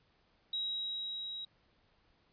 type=tone with level ramp; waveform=sine; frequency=3835 Hz; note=A#7; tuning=48 cents sharp; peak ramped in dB=-33 to -40 dBFS; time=0.53-1.45 s; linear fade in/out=5 ms; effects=pink hiss -71 dBFS RMS until 2.32 s + resampled to 11025 Hz